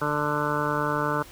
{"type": "harmonic tone", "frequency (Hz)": 148.2, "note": "D3", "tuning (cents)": 16, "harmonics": [1, 2, 3, 4, 6, 7, 8, 9, 10], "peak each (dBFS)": [-32, -32, -32, -32, -32, -32, -32, -32, -32], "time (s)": [0.01, 1.23], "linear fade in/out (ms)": 10, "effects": ["pink hiss -47 dBFS RMS until 1.31 s"]}